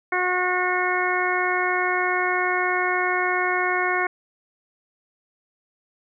harmonic tone, 363.2 Hz, F#4, 32 cents flat, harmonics 1 / 2 / 3 / 4 / 5 / 6, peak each -27 / -27 / -27 / -27 / -27 / -27 dBFS, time 0.12-4.07 s, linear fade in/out 5 ms, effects none

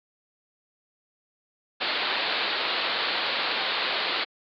white low-pass noise, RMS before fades -27 dBFS, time 1.8-4.25 s, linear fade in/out 20 ms, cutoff 4500 Hz, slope 96 dB/octave, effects high-pass 400 Hz 12 dB/octave

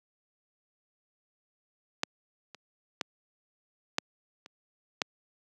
clicks, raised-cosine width 0.2 ms, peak -9 / -28 / -12 / -8 / -29 / -9 dBFS, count 6, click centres 2.034 / 2.547 / 3.012 / 3.984 / 4.461 / 5.018 s, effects high-pass 200 Hz 12 dB/octave

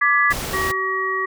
sine chord, G# diminished, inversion second, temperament equal with one note detuned, 1174.7 / 1686.4 / 1975.5 Hz, D6 / G#6 / B6, 0 / +26 / 0 cents, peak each -18 dBFS, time 0.01-0.33 s, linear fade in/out 10 ms
pink noise, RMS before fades -27 dBFS, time 0.3-0.72 s, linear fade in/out 10 ms
harmonic tone, 380 Hz, F#4, 46 cents sharp, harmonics 1 / 3 / 5, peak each -27 / -23 / -23 dBFS, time 0.53-1.26 s, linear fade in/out 10 ms
effects none

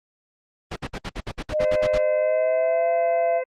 pink noise bursts, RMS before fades -28 dBFS, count 12, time 0.71-1.984 s, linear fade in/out 10 ms, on 53 ms, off 58 ms
sine tone with pitch glide, 611 to 674 Hz, D#5 to E5, -32 to +38 cents, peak -19 dBFS, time 1.51-3.42 s, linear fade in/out 50 ms, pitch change +170 cents, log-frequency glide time 2.18-2.87 s
harmonic tone, 514 Hz, C5, 31 cents flat, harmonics 1 / 2 / 3 / 4 / 5, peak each -25 / -42 / -42 / -37 / -44 dBFS, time 1.59-3.44 s, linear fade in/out 10 ms
effects low-pass 4000 Hz 12 dB/octave + Opus 24 kbps

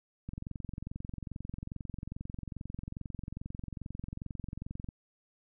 click train, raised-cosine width 5 ms, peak -27 dBFS, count 104, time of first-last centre 0.29-4.888 s, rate 22.4 Hz, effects none

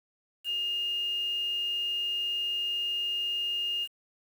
sine tone with quantisation, 2833 Hz, F7, 24 cents sharp, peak -28 dBFS, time 0.44-3.88 s, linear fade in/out 50 ms, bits 8, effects none

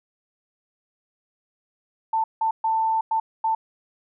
sine tone bursts at uneven times, 890 Hz, A5, 20 cents sharp, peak -19 dBFS, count 5, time 2.13-2.24 / 2.41-2.51 / 2.64-3.01 / 3.11-3.2 / 3.44-3.55 s, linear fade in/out 5 ms, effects none

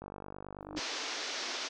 click train, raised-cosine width 1 ms, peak -29 dBFS, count 39, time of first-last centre 0.02-0.791 s, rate 49.3 Hz
sine tone with exponential growth, 305.7 Hz, D#4, 30 cents flat, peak -32 dBFS, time 0.61-0.78 s, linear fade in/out 0 ms, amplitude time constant 36 ms
white band-pass noise, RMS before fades -38 dBFS, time 0.76-1.69 s, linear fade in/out 20 ms, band 250 to 6100 Hz, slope 48 dB/octave
effects none

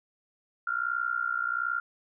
sine tone with amplitude modulation, 1396.9 Hz, F6, in tune, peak -23 dBFS, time 0.67-1.8 s, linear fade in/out 5 ms, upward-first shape sine, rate 61.3 Hz, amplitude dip 90%, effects none

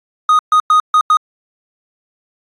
triangle tone bursts at uneven times, 1244.5 Hz, D#6, in tune, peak -5 dBFS, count 5, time 0.29-0.39 / 0.52-0.6 / 0.7-0.8 / 0.94-1.01 / 1.1-1.17 s, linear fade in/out 2 ms, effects AAC 32 kbps

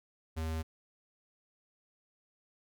square tone, 80.2 Hz, E2, 47 cents flat, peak -34 dBFS, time 0.36-0.63 s, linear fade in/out 20 ms, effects none

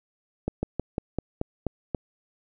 slowing click train, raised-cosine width 2 ms, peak -13 dBFS, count 8, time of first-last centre 0.48-1.947 s, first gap 150 ms, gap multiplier 1.11, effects none

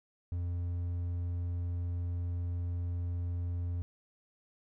triangle tone, 87.31 Hz, F2, in tune, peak -30 dBFS, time 0.32-3.82 s, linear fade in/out 0 ms, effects none

